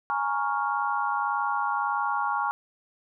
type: chord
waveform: sine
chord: Bb minor seventh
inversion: third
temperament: equal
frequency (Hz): 830.6 / 932.3 / 1108.7 / 1396.9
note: Ab5 / Bb5 / Db6 / F6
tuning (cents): 0 / 0 / 0 / 0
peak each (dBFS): -29 / -31 / -29 / -31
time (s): 0.1-2.51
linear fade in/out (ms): 0
effects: none